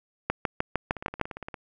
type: two click trains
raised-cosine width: 0.5 ms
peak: -21 / -9 dBFS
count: 12 / 7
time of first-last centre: 0.91-1.542 / 0.3-1.213 s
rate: 17.4 / 6.57 Hz
effects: none